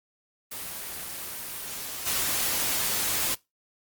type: noise with level steps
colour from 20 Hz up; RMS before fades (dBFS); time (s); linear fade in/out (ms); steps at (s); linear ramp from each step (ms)
white; -36 / -27; 0.51-3.35; 10; 2.06; 10
effects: noise-tail reverb RT60 0.2 s tail -21 dB re dry + Opus 24 kbps